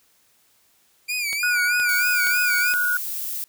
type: tone with vibrato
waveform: sawtooth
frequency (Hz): 2367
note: D7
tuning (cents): +13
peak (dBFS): -20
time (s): 1.08-2.74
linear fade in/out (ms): 20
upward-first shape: sine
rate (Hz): 3.2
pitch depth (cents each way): 94
type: click train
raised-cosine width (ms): 0.2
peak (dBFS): -16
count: 4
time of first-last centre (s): 1.33-2.738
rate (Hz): 2.13
type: tone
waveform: sine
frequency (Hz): 1457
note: F#6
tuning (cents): -27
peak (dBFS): -19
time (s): 1.43-2.97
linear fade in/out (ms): 2
type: noise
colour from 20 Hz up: violet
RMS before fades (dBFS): -29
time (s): 1.89-3.44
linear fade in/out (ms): 0
effects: white hiss -61 dBFS RMS until 3.48 s